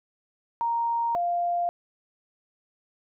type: tone pair in turn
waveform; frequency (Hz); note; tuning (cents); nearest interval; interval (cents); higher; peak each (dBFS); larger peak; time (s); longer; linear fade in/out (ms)
sine; 932.3 / 697.2; A#5 / F5; 0 / -3; perfect fourth; 503; first; -23; neither; 0.61-1.15 / 1.15-1.69; neither; 0
effects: none